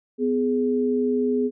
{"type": "tone pair together", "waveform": "sine", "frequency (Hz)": [250.9, 418], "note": ["B3", "G#4"], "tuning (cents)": [28, 11], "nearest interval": "major sixth", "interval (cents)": 883, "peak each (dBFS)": -22, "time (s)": [0.18, 1.51], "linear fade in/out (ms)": 50, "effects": []}